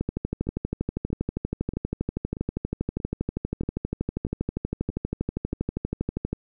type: two click trains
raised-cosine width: 3 ms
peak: -22 / -13 dBFS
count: 9 / 80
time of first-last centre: 0.47-5.533 / 0.01-6.33 s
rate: 1.58 / 12.5 Hz
effects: none